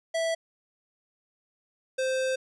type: tone pair in turn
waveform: square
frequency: 657 / 521.5 Hz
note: E5 / C5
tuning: -6 / -6 cents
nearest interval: major third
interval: 400 cents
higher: first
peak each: -26 dBFS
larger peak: neither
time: 0.14-0.35 / 1.98-2.36 s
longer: second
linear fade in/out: 10 ms
effects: resampled to 22050 Hz